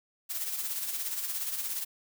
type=noise with tremolo; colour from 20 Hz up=blue; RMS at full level=-32 dBFS; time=0.29-1.85 s; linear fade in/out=20 ms; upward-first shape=sine; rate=17 Hz; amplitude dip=50%; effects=none